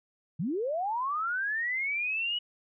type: linear sweep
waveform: sine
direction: up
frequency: 135.9 to 2946 Hz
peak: -28 dBFS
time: 0.39-2.39 s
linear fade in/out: 10 ms
effects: none